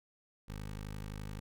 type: tone with notch filter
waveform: 15% pulse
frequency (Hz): 51.7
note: G#1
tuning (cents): -7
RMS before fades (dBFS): -43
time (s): 0.48-1.4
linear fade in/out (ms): 10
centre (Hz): 640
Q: 1.9
effects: none